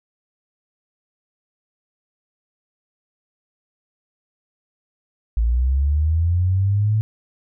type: linear sweep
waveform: sine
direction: up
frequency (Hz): 54.5 to 110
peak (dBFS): -15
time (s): 5.37-7.01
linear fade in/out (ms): 0
effects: none